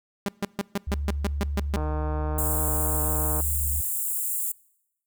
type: tone bursts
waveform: sawtooth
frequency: 200.6 Hz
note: G3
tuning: 40 cents sharp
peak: -20 dBFS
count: 10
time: 0.26-1.76 s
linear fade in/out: 0 ms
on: 24 ms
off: 140 ms
type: tone with pitch glide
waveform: sine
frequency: 71.6 to 72.73 Hz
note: D2 to D2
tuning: -43 to -16 cents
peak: -26 dBFS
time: 0.87-3.81 s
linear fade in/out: 5 ms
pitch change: +27 cents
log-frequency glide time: 1.64-3.42 s
type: click train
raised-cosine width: 1 ms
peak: -19 dBFS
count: 251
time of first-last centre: 1.77-3.404 s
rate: 153 Hz
type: high-pass noise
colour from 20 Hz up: white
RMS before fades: -28 dBFS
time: 2.38-4.52 s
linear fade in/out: 5 ms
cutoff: 7200 Hz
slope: 96 dB/octave
effects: noise-tail reverb RT60 0.9 s tail -25 dB re dry